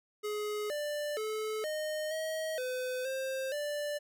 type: tone with pitch steps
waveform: square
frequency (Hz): 420.1 / 591 / 432.9 / 615 / 634 / 507 / 529 / 588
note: G#4 / D5 / A4 / D#5 / D#5 / B4 / C5 / D5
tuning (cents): +20 / +11 / -28 / -20 / +32 / +45 / +19 / +2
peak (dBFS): -34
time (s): 0.23-3.99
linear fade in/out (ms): 20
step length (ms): 470
effects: none